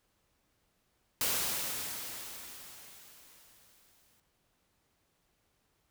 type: noise with exponential decay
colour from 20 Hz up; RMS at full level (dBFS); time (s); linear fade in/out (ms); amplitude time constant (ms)
white; -30; 1.21-4.2; 1; 650
effects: pink hiss -75 dBFS RMS until 5.9 s